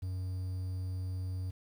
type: tone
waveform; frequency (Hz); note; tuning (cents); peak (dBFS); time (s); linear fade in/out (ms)
triangle; 92.5; F#2; 0; -32; 0.02-1.51; 10
effects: 10-bit